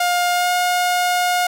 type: tone with pitch glide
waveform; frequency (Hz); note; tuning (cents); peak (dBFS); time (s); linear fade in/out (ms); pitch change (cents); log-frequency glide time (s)
sawtooth; 709 to 716.8; F5 to F5; +26 to +45; -12; 0-1.47; 5; +19; 0.32-0.5
effects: none